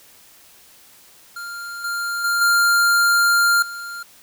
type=tone with level steps; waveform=square; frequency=1396.9 Hz; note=F6; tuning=in tune; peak=-30 / -23 / -18 / -14 / -30 dBFS; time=1.36-4.03 s; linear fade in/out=5 ms; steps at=1.84 / 2.24 / 2.41 / 3.62 s; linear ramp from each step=5 ms; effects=white hiss -49 dBFS RMS until 4.22 s